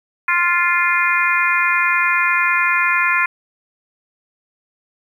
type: harmonic tone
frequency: 349.2 Hz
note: F4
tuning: in tune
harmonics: 3 / 4 / 5 / 6 / 7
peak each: -20 / -20 / -20 / -20 / -20 dBFS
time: 0.28-3.26 s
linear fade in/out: 5 ms
effects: 8-bit